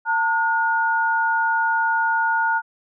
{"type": "tone pair together", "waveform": "sine", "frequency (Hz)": [900, 1440.3], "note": ["A5", "F#6"], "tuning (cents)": [39, -47], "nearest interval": "minor sixth", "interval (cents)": 814, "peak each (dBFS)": -20, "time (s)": [0.05, 2.62], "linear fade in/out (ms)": 50, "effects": []}